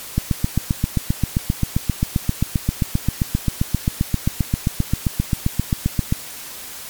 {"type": "click train", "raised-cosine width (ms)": 5, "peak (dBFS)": -4, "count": 46, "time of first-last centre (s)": [0.18, 6.125], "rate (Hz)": 7.57, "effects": ["white hiss -34 dBFS RMS until 6.89 s", "MP3 96 kbps"]}